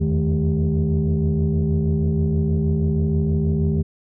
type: tone cluster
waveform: sine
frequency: 80 / 86.3 / 155.3 / 215 / 394.7 Hz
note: D#2 / F2 / D#3 / A3 / G4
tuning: +49 / -20 / -3 / -40 / +12 cents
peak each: -21 / -26 / -19 / -23 / -27 dBFS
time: 0-3.83 s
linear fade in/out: 20 ms
effects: tanh soft clip ceiling -11 dBFS